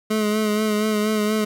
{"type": "tone with vibrato", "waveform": "25% pulse", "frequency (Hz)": 213.3, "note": "G#3", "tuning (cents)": 46, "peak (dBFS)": -15, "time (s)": [0.1, 1.45], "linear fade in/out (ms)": 10, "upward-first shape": "sine", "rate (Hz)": 4.2, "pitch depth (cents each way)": 33, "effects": []}